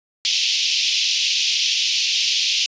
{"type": "band-pass noise", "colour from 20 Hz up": "pink", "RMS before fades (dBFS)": -20, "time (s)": [0.25, 2.66], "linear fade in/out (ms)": 0, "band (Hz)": [2600, 6000], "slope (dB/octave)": 48, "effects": ["resampled to 16000 Hz"]}